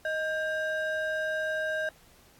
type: ring-modulated tone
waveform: triangle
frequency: 1108.7 Hz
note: C#6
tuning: in tune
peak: -23 dBFS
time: 0.05-1.89 s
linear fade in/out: 2 ms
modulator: 483 Hz
effects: pink hiss -59 dBFS RMS until 2.39 s + AAC 64 kbps